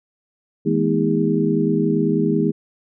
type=tone cluster; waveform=sine; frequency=163.1 / 210.9 / 241.2 / 318.8 / 405.1 Hz; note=E3 / G#3 / B3 / D#4 / G#4; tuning=-18 / +27 / -41 / +42 / -43 cents; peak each=-22 dBFS; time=0.65-2.52 s; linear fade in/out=20 ms; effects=none